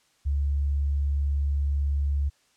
sine tone, 70.9 Hz, C#2, 40 cents sharp, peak -22 dBFS, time 0.25-2.3 s, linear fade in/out 20 ms, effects white hiss -65 dBFS RMS until 2.56 s + low-pass 8000 Hz 12 dB/octave

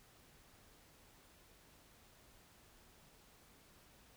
silence, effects pink hiss -65 dBFS RMS until 4.16 s

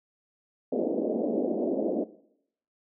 pink band-pass noise, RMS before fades -28 dBFS, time 0.72-2.04 s, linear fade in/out 5 ms, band 220 to 620 Hz, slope 48 dB/octave, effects noise-tail reverb RT60 0.7 s tail -17 dB re dry

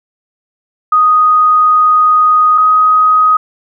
sine tone pair in turn, 1244.5 / 1256.1 Hz, D#6 / D#6, 0 / +16 cents, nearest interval unison, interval 16 cents, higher second, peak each -5 dBFS, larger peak neither, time 0.92-2.58 / 2.58-3.37 s, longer first, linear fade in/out 5 ms, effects none

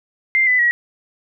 sine tone with pitch steps, 2093 / 2001 / 1912.6 Hz, C7 / B6 / A#6, 0 / +22 / +44 cents, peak -12 dBFS, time 0.35-0.71 s, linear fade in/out 0 ms, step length 120 ms, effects none

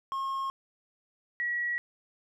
triangle / sine tone pair in turn, 1079 / 1922.6 Hz, C#6 / B6, -47 / -47 cents, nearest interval minor seventh, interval 1000 cents, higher second, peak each -28 dBFS, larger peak neither, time 0.12-0.5 / 1.4-1.78 s, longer neither, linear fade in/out 0 ms, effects none

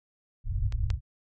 white low-pass noise, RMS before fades -28 dBFS, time 0.44-1.01 s, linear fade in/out 50 ms, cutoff 110 Hz, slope 48 dB/octave
clicks, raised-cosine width 0.2 ms, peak -25 / -20 dBFS, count 2, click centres 0.724 / 0.903 s
effects MP3 96 kbps

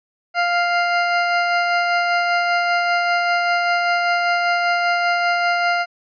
20% pulse tone with tremolo, 698.5 Hz, F5, in tune, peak -10 dBFS, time 0.34-5.86 s, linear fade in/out 50 ms, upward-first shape sine, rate 5.1 Hz, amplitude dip 25%, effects resampled to 11025 Hz

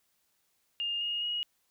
sine tone with pitch steps, 2821 / 2855 / 2890 Hz, F7 / F7 / F#7, +17 / +37 / -41 cents, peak -30 dBFS, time 0.8-1.43 s, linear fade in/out 0 ms, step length 210 ms, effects white hiss -74 dBFS RMS until 1.7 s

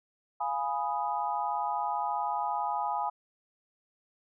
sine chord, F half-diminished seventh, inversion none, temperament equal, 698.5 / 830.6 / 987.8 / 1244.5 Hz, F5 / Ab5 / Cb6 / Eb6, 0 / 0 / 0 / 0 cents, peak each -37 / -31 / -34 / -37 dBFS, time 0.4-3.1 s, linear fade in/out 10 ms, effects none

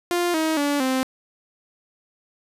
sawtooth tone with pitch steps, 350 / 317.3 / 287.6 / 260.7 Hz, F4 / D#4 / D4 / C4, +4 / +34 / -36 / -6 cents, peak -16 dBFS, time 0.11-1.03 s, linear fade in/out 0 ms, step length 230 ms, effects resampled to 32000 Hz + 9-bit

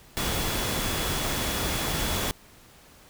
sine tone in noise, 3394 Hz, G#7, 37 cents sharp, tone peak -38 dBFS, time 0.17-2.31 s, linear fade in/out 0 ms, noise pink, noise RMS -28 dBFS, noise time 0.17-2.31 s, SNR -13 dB, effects pink hiss -53 dBFS RMS until 3.09 s

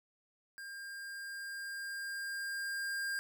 square tone with level ramp, 1604 Hz, G6, 39 cents sharp, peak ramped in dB -45 to -35 dBFS, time 0.58-3.19 s, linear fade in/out 0 ms, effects none

